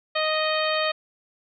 harmonic tone, 622.3 Hz, D#5, in tune, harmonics 1 / 2 / 3 / 4 / 5 / 6 / 7, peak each -25 / -28 / -30 / -31 / -32 / -33 / -33 dBFS, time 0.15-0.92 s, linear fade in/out 10 ms, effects none

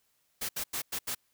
white noise bursts at uneven times, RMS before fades -34 dBFS, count 5, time 0.41-0.49 / 0.56-0.64 / 0.73-0.82 / 0.92-0.99 / 1.07-1.15 s, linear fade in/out 10 ms, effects white hiss -73 dBFS RMS until 1.33 s

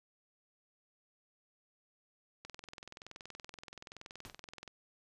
click train, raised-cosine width 0.2 ms, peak -30 dBFS, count 48, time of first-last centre 2.45-4.677 s, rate 21.1 Hz
pink noise with exponential decay, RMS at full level -47 dBFS, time 4.25-4.4 s, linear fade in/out 5 ms, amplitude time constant 32 ms
effects resampled to 32000 Hz

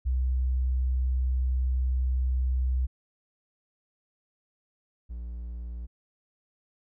sine / triangle tone pair in turn, 63.7 / 59.11 Hz, C2 / A#1, -46 / +25 cents, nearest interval minor second, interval 129 cents, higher first, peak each -23 / -32 dBFS, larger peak first, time 0.05-2.87 / 5.09-5.87 s, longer first, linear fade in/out 20 ms, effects none

